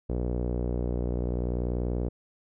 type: tone with low-pass filter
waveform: sawtooth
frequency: 60.5 Hz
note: B1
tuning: 35 cents flat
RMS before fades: -29 dBFS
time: 0.09-2.09 s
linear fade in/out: 10 ms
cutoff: 470 Hz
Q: 2
effects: none